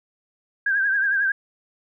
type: tone with vibrato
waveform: sine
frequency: 1600 Hz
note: G6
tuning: 35 cents sharp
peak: -18 dBFS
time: 0.66-1.32 s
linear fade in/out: 5 ms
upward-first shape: triangle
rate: 11 Hz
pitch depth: 81 cents each way
effects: none